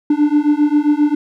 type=beating tone pair; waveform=triangle; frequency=292.4 / 299.9 Hz; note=D4 / D4; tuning=-7 / +36 cents; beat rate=7.5 Hz; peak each=-12 dBFS; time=0.1-1.15 s; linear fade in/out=5 ms; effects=none